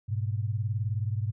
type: beating tone pair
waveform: sine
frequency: 102.8 / 121.8 Hz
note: G#2 / B2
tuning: -17 / -24 cents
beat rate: 19 Hz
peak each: -28 / -32 dBFS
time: 0.08-1.32 s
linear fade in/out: 20 ms
effects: none